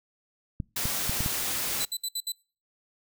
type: clicks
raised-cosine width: 5 ms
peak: -18 dBFS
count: 5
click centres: 0.602 / 0.855 / 1.095 / 1.206 / 1.261 s
type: noise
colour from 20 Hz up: white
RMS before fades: -30 dBFS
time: 0.76-1.85 s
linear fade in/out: 5 ms
type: tone bursts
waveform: 20% pulse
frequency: 4000 Hz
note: B7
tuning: 21 cents sharp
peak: -23 dBFS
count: 5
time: 1.8-2.321 s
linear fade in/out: 5 ms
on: 53 ms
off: 64 ms
effects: noise-tail reverb RT60 0.4 s tail -26 dB re dry